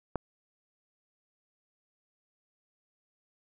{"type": "click", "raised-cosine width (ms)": 1, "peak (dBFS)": -16, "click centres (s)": 0.157, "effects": []}